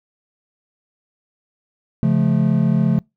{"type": "chord", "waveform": "triangle", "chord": "Db augmented", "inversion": "none", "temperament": "just", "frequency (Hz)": [138.59, 173.24, 216.5], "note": ["Db3", "F3", "A3"], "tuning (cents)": [0, -14, -28], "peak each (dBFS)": -16, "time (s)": [2.03, 2.99], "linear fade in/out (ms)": 0, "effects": ["noise-tail reverb RT60 0.2 s tail -26 dB re dry"]}